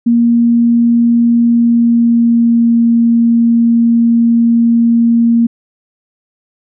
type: tone with pitch glide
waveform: sine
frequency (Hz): 235.1 to 232.8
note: A#3 to A#3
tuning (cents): +15 to -2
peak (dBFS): -6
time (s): 0.06-5.47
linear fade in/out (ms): 10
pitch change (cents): -17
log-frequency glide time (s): 1.47-2.79
effects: none